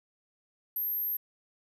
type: tone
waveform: sine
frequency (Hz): 12810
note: G9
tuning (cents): +36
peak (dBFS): -29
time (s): 0.76-1.17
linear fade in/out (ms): 5
effects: none